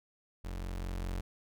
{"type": "tone with level ramp", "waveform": "35% pulse", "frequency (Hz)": 44.85, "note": "F1", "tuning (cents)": 47, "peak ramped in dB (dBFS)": [-36, -32], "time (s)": [0.44, 1.21], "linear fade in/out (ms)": 10, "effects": []}